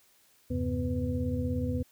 sine tone cluster, 81.3 / 98 / 134.8 / 249.3 / 498.1 Hz, E2 / G2 / C#3 / B3 / B4, -23 / 0 / -48 / +16 / +15 cents, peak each -33 / -35 / -37 / -32 / -37 dBFS, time 0.5-1.83 s, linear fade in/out 10 ms, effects white hiss -64 dBFS RMS until 1.91 s

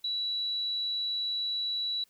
sine tone, 3929 Hz, B7, 10 cents flat, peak -29 dBFS, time 0.04-2.04 s, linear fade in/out 5 ms, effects white hiss -67 dBFS RMS until 2.09 s

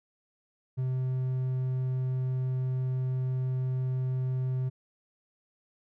triangle tone, 129 Hz, C3, 24 cents flat, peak -25 dBFS, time 0.77-4.7 s, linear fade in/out 20 ms, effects none

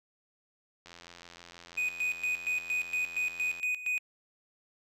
click train, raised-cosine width 0.2 ms, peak -31 dBFS, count 237, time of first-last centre 0.86-3.598 s, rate 86.2 Hz
triangle tone with tremolo, 2489 Hz, D#7, in tune, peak -26 dBFS, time 1.77-3.99 s, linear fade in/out 10 ms, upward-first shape square, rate 4.3 Hz, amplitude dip 75%
effects none

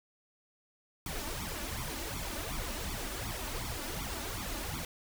pink noise with flanger, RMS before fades -38 dBFS, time 1.06-4.85 s, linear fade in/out 2 ms, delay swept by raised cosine 0.86 to 3.46 ms, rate 2.7 Hz, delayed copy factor +0.8, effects none

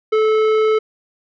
sine tone with tanh clipping, 434.9 Hz, A4, 20 cents flat, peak -14 dBFS, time 0.12-0.79 s, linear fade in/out 10 ms, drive 13 dB, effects none

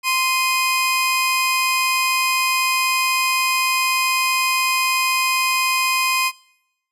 sawtooth tone pair together, 1043.2 / 2489 Hz, C6 / D#7, -5 / 0 cents, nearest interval octave + minor third, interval 1505 cents, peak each -16 dBFS, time 0.03-6.32 s, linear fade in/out 50 ms, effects noise-tail reverb RT60 0.9 s tail -24 dB re dry + resampled to 32000 Hz

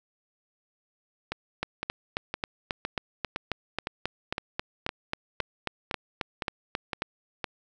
two click trains, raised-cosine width 0.3 ms, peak -14 / -12 dBFS, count 13 / 21, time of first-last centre 1.32-7.442 / 1.63-7.021 s, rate 1.96 / 3.71 Hz, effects none

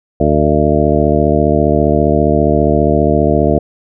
harmonic tone, 74.9 Hz, D2, 35 cents sharp, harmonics 1 / 2 / 3 / 4 / 5 / 6 / 8 / 9, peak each -17 / -17 / -17 / -17 / -17 / -17 / -17 / -17 dBFS, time 0.2-3.59 s, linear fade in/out 5 ms, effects none

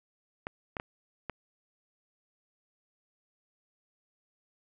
clicks, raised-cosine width 0.5 ms, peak -20 dBFS, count 4, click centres 0.469 / 0.768 / 0.799 / 1.297 s, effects none

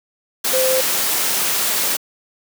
sine tone in noise, 519 Hz, C5, 14 cents flat, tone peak -16 dBFS, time 0.53-0.81 s, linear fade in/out 10 ms, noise white, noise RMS -19 dBFS, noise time 0.44-1.97 s, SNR 0 dB, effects high-pass 200 Hz 12 dB/octave

